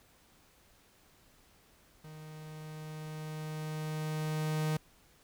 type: tone with level ramp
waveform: 45% pulse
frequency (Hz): 155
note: D#3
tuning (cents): -6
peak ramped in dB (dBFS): -47 to -29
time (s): 2.04-4.77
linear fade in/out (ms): 5
effects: pink hiss -64 dBFS RMS until 5.23 s